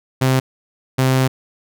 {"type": "tone bursts at uneven times", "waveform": "sawtooth", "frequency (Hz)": 130.81, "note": "C3", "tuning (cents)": 0, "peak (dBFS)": -9, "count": 2, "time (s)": [[0.21, 0.4], [0.98, 1.28]], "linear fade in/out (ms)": 10, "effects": []}